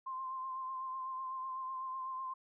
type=tone with vibrato; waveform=sine; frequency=1046.5 Hz; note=C6; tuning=in tune; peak=-38 dBFS; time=0.06-2.34 s; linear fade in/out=10 ms; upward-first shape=triangle; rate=8 Hz; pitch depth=33 cents each way; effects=none